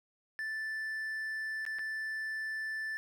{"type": "tone with dropouts", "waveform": "triangle", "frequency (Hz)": 1760, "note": "A6", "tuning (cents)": 0, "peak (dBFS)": -33, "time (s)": [0.39, 2.97], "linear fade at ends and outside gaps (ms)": 0, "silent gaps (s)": [[1.652, 1.664], [1.786, 1.792]], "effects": []}